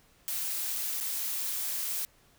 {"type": "noise with dropouts", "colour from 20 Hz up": "blue", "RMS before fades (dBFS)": -33, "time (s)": [0.28, 2.05], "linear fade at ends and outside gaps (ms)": 0, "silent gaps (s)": [1.002, 1.009], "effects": ["pink hiss -63 dBFS RMS until 2.38 s"]}